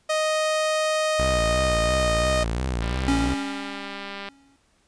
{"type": "tone with pitch glide", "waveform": "sawtooth", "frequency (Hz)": [622.3, 618.4], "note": ["D#5", "D#5"], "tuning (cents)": [0, -11], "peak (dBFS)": -17, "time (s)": [0.09, 2.44], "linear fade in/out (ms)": 10, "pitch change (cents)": -11, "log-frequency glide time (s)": [1.06, 1.71]}
{"type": "tone with vibrato", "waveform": "sawtooth", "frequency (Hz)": 60.6, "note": "B1", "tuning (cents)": -32, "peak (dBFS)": -20, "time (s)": [1.19, 3.34], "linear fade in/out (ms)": 5, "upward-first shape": "sine", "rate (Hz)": 2.9, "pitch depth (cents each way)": 140}
{"type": "click train", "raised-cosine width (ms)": 0.3, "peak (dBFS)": -19, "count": 293, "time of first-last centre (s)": [2.82, 4.287], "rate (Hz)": 199}
{"type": "tone with exponential decay", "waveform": "square", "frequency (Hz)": 276.4, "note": "C#4", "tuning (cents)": -5, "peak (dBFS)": -19, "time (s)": [3.08, 4.56], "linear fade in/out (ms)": 0, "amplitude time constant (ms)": 320}
{"effects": ["pink hiss -64 dBFS RMS until 4.87 s", "resampled to 22050 Hz"]}